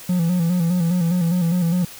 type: tone with vibrato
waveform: triangle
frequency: 173.3 Hz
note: F3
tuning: 13 cents flat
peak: -14 dBFS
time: 0.09-1.85 s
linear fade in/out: 5 ms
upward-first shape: square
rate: 4.9 Hz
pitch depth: 66 cents each way
effects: white hiss -39 dBFS RMS until 1.99 s